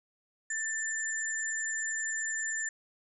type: tone pair together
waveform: sine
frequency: 1772 / 7195 Hz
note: A6 / A8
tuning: +12 / +38 cents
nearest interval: 2 octaves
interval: 2426 cents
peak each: -33 / -35 dBFS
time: 0.5-2.69 s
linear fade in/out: 5 ms
effects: none